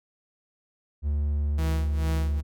triangle tone with pitch glide, 73.1 to 72.6 Hz, D2 to D2, -7 to -19 cents, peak -21 dBFS, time 1.02-2.43 s, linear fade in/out 50 ms, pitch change -12 cents, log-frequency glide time 1.61-2.3 s
sawtooth tone with tremolo, 161.2 Hz, E3, 38 cents flat, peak -25 dBFS, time 1.58-2.41 s, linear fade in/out 5 ms, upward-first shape sine, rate 2.3 Hz, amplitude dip 85%
effects none

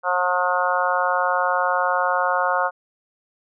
harmonic tone, 180 Hz, F#3, 47 cents flat, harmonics 3 / 4 / 5 / 6 / 7 / 8, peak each -25 / -25 / -25 / -25 / -25 / -25 dBFS, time 0.03-2.71 s, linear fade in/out 50 ms, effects none

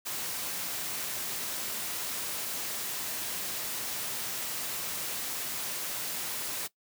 white noise, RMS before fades -35 dBFS, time 0.05-6.68 s, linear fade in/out 20 ms, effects noise-tail reverb RT60 0.1 s tail -19 dB re dry + high-pass 100 Hz 12 dB/octave

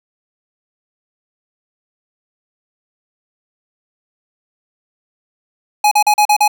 square tone bursts, 838 Hz, G#5, 15 cents sharp, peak -9 dBFS, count 6, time 5.84-6.479 s, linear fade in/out 5 ms, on 74 ms, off 39 ms, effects none

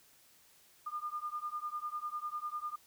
sine beating tone pair, 1206 / 1216 Hz, D6 / D#6, +46 / -40 cents, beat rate 10 Hz, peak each -40 / -40 dBFS, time 0.86-2.76 s, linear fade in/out 10 ms, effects white hiss -64 dBFS RMS until 2.86 s

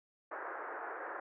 white band-pass noise, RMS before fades -43 dBFS, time 0.31-1.2 s, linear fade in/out 5 ms, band 340 to 1700 Hz, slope 48 dB/octave, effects none

